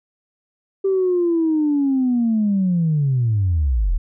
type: linear sweep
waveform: sine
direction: down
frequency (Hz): 392 to 34.65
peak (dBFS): -14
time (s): 0.84-3.98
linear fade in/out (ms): 10
effects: tanh soft clip ceiling -11 dBFS